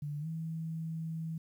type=tone with pitch glide; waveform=sine; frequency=146.83 to 161.98 Hz; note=D3 to E3; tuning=0 to -30 cents; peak=-35 dBFS; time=0.02-1.38 s; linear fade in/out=5 ms; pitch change=+170 cents; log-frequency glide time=0.2-0.27 s; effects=11-bit